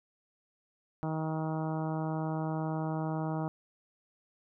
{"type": "harmonic tone", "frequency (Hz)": 158.1, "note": "D#3", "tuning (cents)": 28, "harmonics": [1, 2, 3, 4, 5, 6, 7, 8, 9], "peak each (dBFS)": [-33, -37, -44, -41, -41, -44, -49, -48, -53], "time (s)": [1.03, 3.48], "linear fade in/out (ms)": 0, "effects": []}